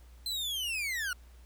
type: linear sweep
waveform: 40% pulse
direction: down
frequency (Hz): 4131 to 1396.9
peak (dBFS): -31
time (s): 0.26-1.13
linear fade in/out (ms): 2
effects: added 60 Hz sine -51 dBFS peak until 1.45 s + pink hiss -64 dBFS RMS until 1.45 s